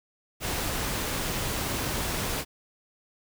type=noise; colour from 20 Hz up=pink; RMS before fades=-30 dBFS; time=0.4-2.45 s; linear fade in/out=50 ms; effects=none